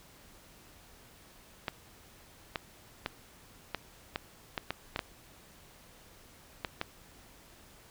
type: clicks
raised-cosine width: 0.3 ms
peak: -16 dBFS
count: 11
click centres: 1.682 / 2.558 / 3.061 / 3.747 / 4.159 / 4.578 / 4.706 / 4.961 / 4.992 / 6.648 / 6.814 s
effects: pink hiss -57 dBFS RMS until 7.9 s